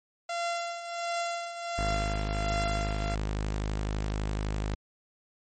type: tone with tremolo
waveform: sawtooth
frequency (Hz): 686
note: F5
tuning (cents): -31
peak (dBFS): -24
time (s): 0.29-3.15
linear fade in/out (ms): 5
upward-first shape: triangle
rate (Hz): 1.4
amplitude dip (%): 70
type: tone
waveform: sawtooth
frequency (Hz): 51.91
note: G#1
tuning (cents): 0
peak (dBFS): -25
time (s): 1.78-4.75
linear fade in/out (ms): 5
effects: MP3 32 kbps